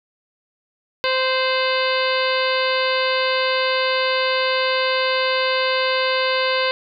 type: harmonic tone with a mistuned harmonic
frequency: 520 Hz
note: C5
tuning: 11 cents flat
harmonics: 1 / 2 / 3 / 4 / 5 / 6 / 7 / 8 / 9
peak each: -21 / -24 / -26 / -27 / -28 / -29 / -29 / -30 / -31 dBFS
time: 1.04-6.71 s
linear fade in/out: 0 ms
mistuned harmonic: 6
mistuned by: -79 cents
effects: none

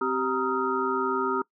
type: tone cluster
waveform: sine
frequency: 261.4 / 388.2 / 936 / 1255 / 1375 Hz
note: C4 / G4 / A#5 / D#6 / F6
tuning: -1 / -17 / +7 / +15 / -27 cents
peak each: -32 / -28 / -31 / -29 / -32 dBFS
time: 0.01-1.42 s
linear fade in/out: 5 ms
effects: noise-tail reverb RT60 0.1 s tail -23 dB re dry

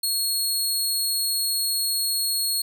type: tone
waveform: 20% pulse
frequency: 4315 Hz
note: C#8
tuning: 47 cents flat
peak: -16 dBFS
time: 0.03-2.62 s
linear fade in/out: 5 ms
effects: none

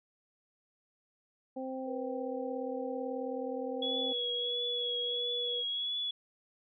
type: harmonic tone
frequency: 261.6 Hz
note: C4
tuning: in tune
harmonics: 1 / 2 / 3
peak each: -39 / -39 / -44 dBFS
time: 1.56-4.13 s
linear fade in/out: 10 ms
type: tone with pitch glide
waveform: sine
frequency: 486.8 to 483.2 Hz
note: B4 to B4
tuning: -25 to -38 cents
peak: -38 dBFS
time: 1.85-5.64 s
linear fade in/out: 50 ms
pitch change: -13 cents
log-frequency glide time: 2.18-3.54 s
type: tone with vibrato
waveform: sine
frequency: 3365 Hz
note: G#7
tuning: 22 cents sharp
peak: -32 dBFS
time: 3.82-6.11 s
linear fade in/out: 5 ms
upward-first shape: triangle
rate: 1.5 Hz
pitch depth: 35 cents each way
effects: none

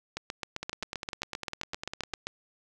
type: two click trains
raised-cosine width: 0.2 ms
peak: -16 / -18 dBFS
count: 17 / 16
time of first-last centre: 0.17-2.27 / 0.63-2.136 s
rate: 7.62 / 9.96 Hz
effects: none

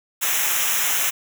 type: noise with comb filter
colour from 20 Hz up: white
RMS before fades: -21 dBFS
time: 0.21-1.11 s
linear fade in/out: 20 ms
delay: 0.22 ms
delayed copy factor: -0.85
effects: none

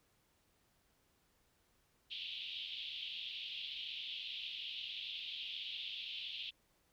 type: band-pass noise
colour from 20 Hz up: white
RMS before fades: -45 dBFS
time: 2.1-6.51 s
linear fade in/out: 20 ms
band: 2800 to 3600 Hz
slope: 48 dB/octave
effects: pink hiss -75 dBFS RMS until 6.92 s

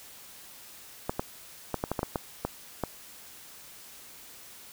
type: clicks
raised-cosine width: 1 ms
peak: -14 dBFS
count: 10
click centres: 1.095 / 1.195 / 1.743 / 1.839 / 1.916 / 1.992 / 2.031 / 2.158 / 2.45 / 2.837 s
effects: white hiss -49 dBFS RMS until 4.72 s

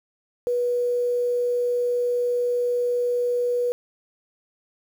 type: tone with quantisation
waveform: sine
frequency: 487 Hz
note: B4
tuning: 24 cents flat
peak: -20 dBFS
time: 0.47-3.72 s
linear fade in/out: 0 ms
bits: 8
effects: none

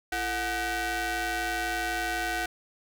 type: ring-modulated tone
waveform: sawtooth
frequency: 392 Hz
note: G4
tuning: in tune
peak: -21 dBFS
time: 0.12-2.46 s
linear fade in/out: 5 ms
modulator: 1120 Hz
effects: none

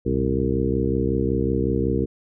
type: harmonic tone with a mistuned harmonic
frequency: 65.41 Hz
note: C2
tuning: in tune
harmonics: 1 / 2 / 3 / 4 / 5 / 6 / 7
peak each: -27 / -27 / -27 / -27 / -27 / -27 / -27 dBFS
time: 0.05-2.06 s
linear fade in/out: 20 ms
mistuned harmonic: 2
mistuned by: -120 cents
effects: none

